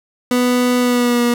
30% pulse tone with pitch glide, 247.4 to 239.9 Hz, B3 to A#3, +3 to +50 cents, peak -10 dBFS, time 0.31-1.34 s, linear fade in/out 2 ms, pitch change -53 cents, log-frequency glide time 0.79-1.22 s, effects none

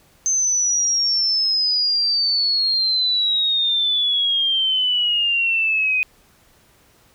sine exponential sweep, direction down, 6272 to 2489 Hz, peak -16 dBFS, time 0.26-6.03 s, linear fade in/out 0 ms, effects pink hiss -55 dBFS RMS until 7.14 s

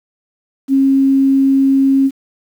sine tone, 270.8 Hz, C#4, 40 cents flat, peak -8 dBFS, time 0.68-2.11 s, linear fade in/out 50 ms, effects 7-bit

